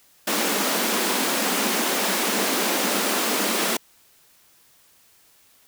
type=high-pass noise; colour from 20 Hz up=pink; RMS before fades=-23 dBFS; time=0.27-3.77 s; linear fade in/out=5 ms; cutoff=190 Hz; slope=96 dB/octave; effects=white hiss -57 dBFS RMS until 5.67 s